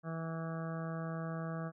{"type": "harmonic tone", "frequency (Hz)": 163.3, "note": "E3", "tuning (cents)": -16, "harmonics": [1, 2, 3, 4, 5, 7, 8, 9, 10], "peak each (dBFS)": [-38, -49, -48, -46, -54, -49, -52, -54, -54], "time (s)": [0.03, 1.72], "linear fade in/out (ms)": 50, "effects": []}